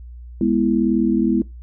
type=chord; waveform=sine; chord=E major; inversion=first; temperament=equal; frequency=207.7 / 246.9 / 329.6 Hz; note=G#3 / B3 / E4; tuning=0 / 0 / 0 cents; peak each=-19 dBFS; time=0.41-1.42 s; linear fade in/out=2 ms; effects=noise-tail reverb RT60 0.2 s tail -21 dB re dry + added 60 Hz sine -34 dBFS peak until 1.62 s